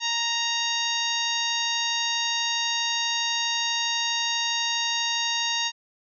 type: harmonic tone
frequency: 932.3 Hz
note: A#5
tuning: in tune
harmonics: 1 / 2 / 3 / 4 / 5 / 6 / 7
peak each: -32 / -32 / -30 / -28 / -33 / -34 / -34 dBFS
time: 0-5.72 s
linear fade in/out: 50 ms
effects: none